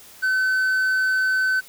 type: tone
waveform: triangle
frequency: 1522 Hz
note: F#6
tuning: 48 cents sharp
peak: -16 dBFS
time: 0.22-1.61 s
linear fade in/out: 20 ms
effects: white hiss -46 dBFS RMS until 1.68 s